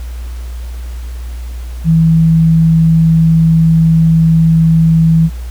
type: tone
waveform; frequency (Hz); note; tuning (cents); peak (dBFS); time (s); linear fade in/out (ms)
sine; 162.7; E3; -22; -5; 1.84-5.3; 50
effects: added 60 Hz sine -20 dBFS peak until 5.5 s + pink hiss -39 dBFS RMS until 5.5 s